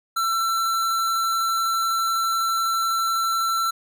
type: tone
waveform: square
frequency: 1344 Hz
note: E6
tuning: 33 cents sharp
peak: -21 dBFS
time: 0.16-3.71 s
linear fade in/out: 10 ms
effects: none